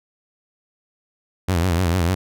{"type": "tone with vibrato", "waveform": "sawtooth", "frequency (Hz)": 87.9, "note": "F2", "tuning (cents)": 12, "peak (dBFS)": -13, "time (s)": [1.48, 2.15], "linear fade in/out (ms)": 10, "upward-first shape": "triangle", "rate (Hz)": 6.7, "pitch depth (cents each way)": 150, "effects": []}